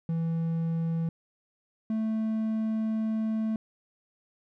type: tone pair in turn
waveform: triangle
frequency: 164.81 / 220 Hz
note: E3 / A3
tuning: 0 / 0 cents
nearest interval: perfect fourth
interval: 500 cents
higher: second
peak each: -24 dBFS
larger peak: neither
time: 0.09-1.09 / 1.9-3.56 s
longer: second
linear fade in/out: 2 ms
effects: none